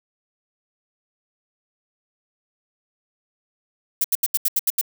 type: noise bursts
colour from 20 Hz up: violet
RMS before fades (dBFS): -19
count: 8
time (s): 4.01-4.813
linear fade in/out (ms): 5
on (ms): 33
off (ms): 77
effects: none